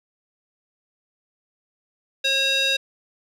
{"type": "tone with band-pass filter", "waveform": "square", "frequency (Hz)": 542, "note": "C#5", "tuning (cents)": -39, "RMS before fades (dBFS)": -21, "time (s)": [2.24, 2.77], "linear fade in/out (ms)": 10, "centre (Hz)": 3500, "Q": 3.2, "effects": []}